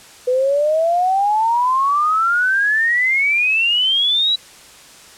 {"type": "exponential sweep", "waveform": "sine", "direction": "up", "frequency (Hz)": [493.9, 3951], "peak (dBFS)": -13, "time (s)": [0.27, 4.36], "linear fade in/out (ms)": 10, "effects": ["white hiss -42 dBFS RMS until 5.17 s", "low-pass 9000 Hz 12 dB/octave"]}